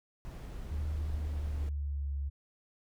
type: noise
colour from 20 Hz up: brown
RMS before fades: -43 dBFS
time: 0.25-1.69 s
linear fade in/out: 0 ms
type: tone with pitch glide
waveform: sine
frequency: 75 to 69.98 Hz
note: D2 to C#2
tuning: +37 to +17 cents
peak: -32 dBFS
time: 0.7-2.3 s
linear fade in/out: 20 ms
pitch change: -120 cents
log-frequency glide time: 1.23-2.12 s
effects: none